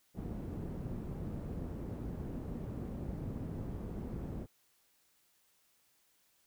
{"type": "low-pass noise", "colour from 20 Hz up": "white", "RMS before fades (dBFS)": -41, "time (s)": [0.14, 4.47], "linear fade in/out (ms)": 50, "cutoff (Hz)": 220, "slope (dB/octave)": 12, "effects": ["white hiss -72 dBFS RMS until 6.46 s"]}